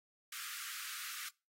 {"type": "high-pass noise", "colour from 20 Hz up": "pink", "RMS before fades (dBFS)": -45, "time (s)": [0.32, 1.29], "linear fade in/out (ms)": 5, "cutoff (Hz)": 1200, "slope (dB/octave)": 96, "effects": ["noise-tail reverb RT60 0.3 s tail -24 dB re dry", "AAC 48 kbps"]}